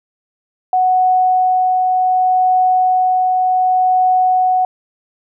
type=tone with tremolo; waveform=sine; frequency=740 Hz; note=F#5; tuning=in tune; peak=-9 dBFS; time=0.73-4.65 s; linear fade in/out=2 ms; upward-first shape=triangle; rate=0.67 Hz; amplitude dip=25%; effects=none